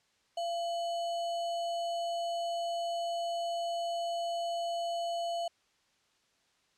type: tone with sample-and-hold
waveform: sine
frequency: 684 Hz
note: F5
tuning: 36 cents flat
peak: -31 dBFS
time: 0.37-5.48 s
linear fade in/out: 5 ms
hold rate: 3675 Hz
effects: white hiss -71 dBFS RMS until 6.77 s + low-pass 6000 Hz 12 dB/octave